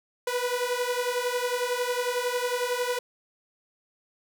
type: beating tone pair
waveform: sawtooth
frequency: 486.6 / 497.6 Hz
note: B4 / B4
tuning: -26 / +13 cents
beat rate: 11 Hz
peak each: -25 dBFS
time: 0.27-2.99 s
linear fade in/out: 5 ms
effects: none